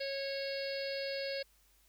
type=harmonic tone; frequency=549 Hz; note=C#5; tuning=17 cents flat; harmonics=1 / 3 / 4 / 5 / 6 / 7 / 8 / 9; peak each=-37 / -47 / -47 / -49 / -54 / -52 / -44 / -47 dBFS; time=0-1.43 s; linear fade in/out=10 ms; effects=added 50 Hz sine -69 dBFS peak until 1.88 s + white hiss -69 dBFS RMS until 1.88 s